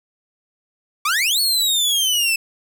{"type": "exponential two-way sweep", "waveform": "sawtooth", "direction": "up then down", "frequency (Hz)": [1126, 4435, 2613], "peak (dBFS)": -13, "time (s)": [1.05, 2.36], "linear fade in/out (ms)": 5, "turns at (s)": 1.4, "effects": []}